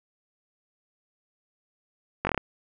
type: slowing click train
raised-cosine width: 0.5 ms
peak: -10 dBFS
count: 6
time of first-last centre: 2.25-2.377 s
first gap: 20 ms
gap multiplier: 1.12
effects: none